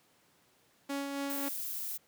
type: tone with tremolo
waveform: sawtooth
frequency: 279.3 Hz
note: C#4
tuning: 13 cents sharp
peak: -29 dBFS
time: 0.89-1.49 s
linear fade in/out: 10 ms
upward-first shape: sine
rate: 3.7 Hz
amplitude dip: 35%
type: noise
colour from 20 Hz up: violet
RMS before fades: -38 dBFS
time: 1.29-1.98 s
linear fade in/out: 20 ms
effects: pink hiss -67 dBFS RMS until 2.07 s + high-pass 150 Hz 12 dB/octave